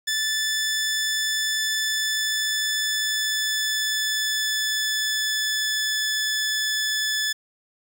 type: tone with pitch glide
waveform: 15% pulse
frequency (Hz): 1750 to 1731.9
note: A6 to A6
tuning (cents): -10 to -28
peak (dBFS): -16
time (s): 0.07-7.33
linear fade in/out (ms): 10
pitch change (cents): -18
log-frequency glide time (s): 1.51-6.07
effects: 9-bit